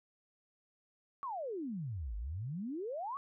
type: exponential two-way sweep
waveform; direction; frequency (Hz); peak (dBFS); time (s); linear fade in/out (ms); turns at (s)
sine; down then up; 1163 to 48.9 to 1163; -37; 1.23-3.17; 0; 2.16
effects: none

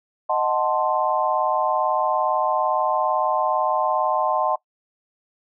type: chord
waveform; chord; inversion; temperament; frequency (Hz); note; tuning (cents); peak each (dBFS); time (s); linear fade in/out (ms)
sine; D# diminished seventh; none; equal; 622.3 / 740 / 880 / 1046.5; D#5 / F#5 / A5 / C6; 0 / 0 / 0 / 0; -24; 0.29-4.56; 10
effects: noise-tail reverb RT60 0.1 s tail -20 dB re dry

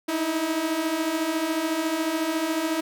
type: beating tone pair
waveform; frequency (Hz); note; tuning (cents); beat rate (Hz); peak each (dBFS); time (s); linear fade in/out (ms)
sawtooth; 309.4 / 323.4; D#4 / E4; -10 / -33; 14; -26 / -21; 0.08-2.81; 10
effects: none

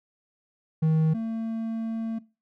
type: tone pair in turn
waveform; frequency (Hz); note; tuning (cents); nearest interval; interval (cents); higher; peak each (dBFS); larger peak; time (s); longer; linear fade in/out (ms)
triangle; 158.3 / 225.3; D#3 / A3; +30 / +41; tritone; 611; second; -17 / -25; first; 0.82-1.14 / 1.14-2.19; second; 10
effects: noise-tail reverb RT60 0.3 s tail -20 dB re dry

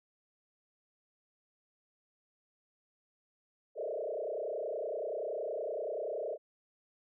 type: tone with frequency modulation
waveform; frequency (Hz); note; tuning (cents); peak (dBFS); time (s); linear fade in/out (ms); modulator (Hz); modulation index
sine; 532; C5; +29; -34; 3.75-6.38; 50; 30.6; 3.7
effects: none

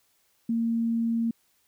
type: tone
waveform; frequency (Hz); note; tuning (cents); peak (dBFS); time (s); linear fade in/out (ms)
sine; 230; A#3; -23; -23; 0.49-1.31; 5
effects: white hiss -68 dBFS RMS until 1.67 s

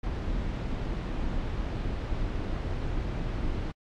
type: noise with amplitude modulation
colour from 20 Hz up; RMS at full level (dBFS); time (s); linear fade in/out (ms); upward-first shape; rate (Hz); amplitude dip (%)
brown; -29; 0.03-3.72; 10; sine; 285; 40
effects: low-pass 4000 Hz 12 dB/octave + AAC 64 kbps

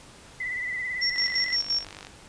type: tone with vibrato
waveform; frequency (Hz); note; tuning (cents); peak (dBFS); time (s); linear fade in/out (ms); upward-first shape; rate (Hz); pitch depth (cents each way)
sine; 1996; B6; +18; -28; 0.4-1.56; 5; sine; 18; 44
type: tone with tremolo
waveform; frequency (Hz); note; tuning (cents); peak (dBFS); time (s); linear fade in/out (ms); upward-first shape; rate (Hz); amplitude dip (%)
sine; 5500; F8; -27; -22; 1.01-1.85; 20; square; 5.8; 75
type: click train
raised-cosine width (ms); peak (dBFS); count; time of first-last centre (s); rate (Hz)
0.2; -23; 46; 1.16-2.069; 49.5
effects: pink hiss -49 dBFS RMS until 2.28 s + resampled to 22050 Hz

